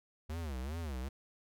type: tone with vibrato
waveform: square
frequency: 72.9 Hz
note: D2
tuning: 12 cents flat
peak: -38 dBFS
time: 0.29-1.09 s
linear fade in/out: 10 ms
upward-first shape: sine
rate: 2.5 Hz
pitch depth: 260 cents each way
effects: none